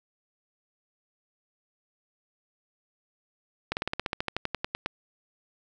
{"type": "slowing click train", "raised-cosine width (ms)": 0.3, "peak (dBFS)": -12, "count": 16, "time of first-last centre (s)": [3.72, 4.861], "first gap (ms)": 49, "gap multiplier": 1.06, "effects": []}